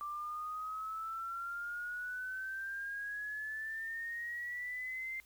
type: exponential sweep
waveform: sine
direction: up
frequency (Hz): 1174.7 to 2096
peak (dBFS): -38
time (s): 0.01-5.2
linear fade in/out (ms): 0
effects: added 55 Hz sine -68 dBFS peak until 5.25 s + white hiss -65 dBFS RMS until 5.25 s